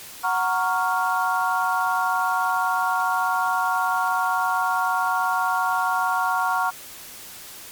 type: chord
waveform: sine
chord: Gb major seventh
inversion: none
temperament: equal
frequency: 740 / 932.3 / 1108.7 / 1396.9 Hz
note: Gb5 / Bb5 / Db6 / F6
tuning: 0 / 0 / 0 / 0 cents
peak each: -25 dBFS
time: 0.23-6.71 s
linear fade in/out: 20 ms
effects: white hiss -40 dBFS RMS until 7.71 s + MP3 96 kbps